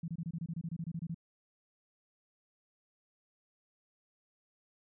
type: tone bursts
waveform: sine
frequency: 166.2 Hz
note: E3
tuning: 15 cents sharp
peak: -35 dBFS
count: 15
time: 0.03-1.145 s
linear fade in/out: 5 ms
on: 51 ms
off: 25 ms
effects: none